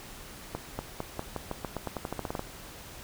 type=accelerating click train; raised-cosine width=1 ms; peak=-18 dBFS; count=17; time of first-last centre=0.55-2.394 s; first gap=240 ms; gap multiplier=0.89; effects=pink hiss -46 dBFS RMS until 3.03 s